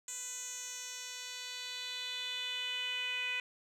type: tone with band-pass filter sweep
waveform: 10% pulse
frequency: 498.2 Hz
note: B4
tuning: 15 cents sharp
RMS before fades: -40 dBFS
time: 0.08-3.4 s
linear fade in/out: 2 ms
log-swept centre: 7300 to 2500 Hz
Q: 3.8
effects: none